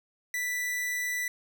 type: tone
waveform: 45% pulse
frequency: 1975.5 Hz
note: B6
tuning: in tune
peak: -29 dBFS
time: 0.34-1.28 s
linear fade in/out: 2 ms
effects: none